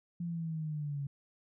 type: linear sweep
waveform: sine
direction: down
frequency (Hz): 173.5 to 138.59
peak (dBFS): -34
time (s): 0.2-1.07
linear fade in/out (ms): 5
effects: none